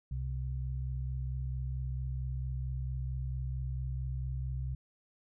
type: tone pair together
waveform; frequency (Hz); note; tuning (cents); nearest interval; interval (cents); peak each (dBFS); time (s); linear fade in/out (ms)
sine; 64.54 / 129; C2 / C3; -23 / -24; octave; 1199; -35 / -37; 0.11-4.75; 5
effects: none